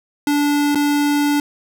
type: tone with dropouts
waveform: square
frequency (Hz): 290.6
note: D4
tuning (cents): -18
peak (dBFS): -15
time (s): 0.27-1.4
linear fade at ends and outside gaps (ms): 2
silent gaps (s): 0.748-0.755
effects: none